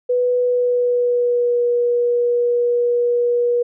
sine tone with pitch glide, 493.9 to 481.5 Hz, B4 to B4, 0 to -44 cents, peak -14 dBFS, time 0.09-3.63 s, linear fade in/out 10 ms, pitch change -44 cents, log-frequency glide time 0.39-1.63 s, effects none

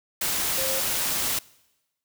sine tone in noise, 532 Hz, C5, 29 cents sharp, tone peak -30 dBFS, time 0.58-0.8 s, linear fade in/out 5 ms, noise white, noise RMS -26 dBFS, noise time 0.21-1.39 s, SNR -7 dB, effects noise-tail reverb RT60 1.0 s tail -23 dB re dry

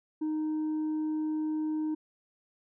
triangle tone with tanh clipping, 309.7 Hz, D#4, 8 cents flat, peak -29 dBFS, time 0.21-1.95 s, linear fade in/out 10 ms, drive 7 dB, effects none

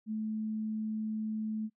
sine tone, 217.1 Hz, A3, 23 cents flat, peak -32 dBFS, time 0.06-1.7 s, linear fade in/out 50 ms, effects noise-tail reverb RT60 0.1 s tail -26 dB re dry

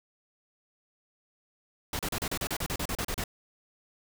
pink noise bursts, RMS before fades -32 dBFS, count 14, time 1.93-3.239 s, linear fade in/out 2 ms, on 61 ms, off 35 ms, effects none

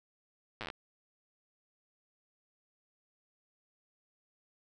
slowing click train, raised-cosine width 0.3 ms, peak -23 dBFS, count 9, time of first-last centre 0.61-0.701 s, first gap 8 ms, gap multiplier 1.1, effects none

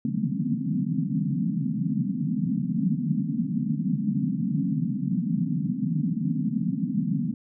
pink band-pass noise, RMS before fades -26 dBFS, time 0.05-7.34 s, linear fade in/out 2 ms, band 140 to 270 Hz, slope 96 dB/octave, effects none

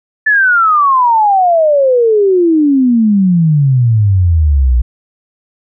sine exponential sweep, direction down, 1760 to 57.9 Hz, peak -6 dBFS, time 0.26-4.82 s, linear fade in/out 10 ms, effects none

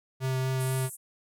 square tone with vibrato, 130.81 Hz, C3, in tune, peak -27 dBFS, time 0.2-0.9 s, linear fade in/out 50 ms, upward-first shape sine, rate 4.1 Hz, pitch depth 9 cents each way
pink band-pass noise, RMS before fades -42 dBFS, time 0.59-0.97 s, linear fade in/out 20 ms, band 8100 to 12000 Hz, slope 48 dB/octave
effects none

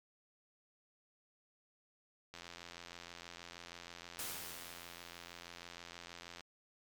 click train, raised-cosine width 0.2 ms, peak -31 dBFS, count 352, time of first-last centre 2.34-6.407 s, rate 86.3 Hz
white noise with exponential decay, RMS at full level -41 dBFS, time 4.19-5.76 s, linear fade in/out 0 ms, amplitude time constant 340 ms
effects MP3 96 kbps

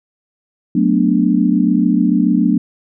sine chord, B minor seventh, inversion second, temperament equal, 185 / 220 / 246.9 / 293.7 Hz, F#3 / A3 / B3 / D4, 0 / 0 / 0 / 0 cents, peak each -16 dBFS, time 0.75-2.58 s, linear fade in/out 5 ms, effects none

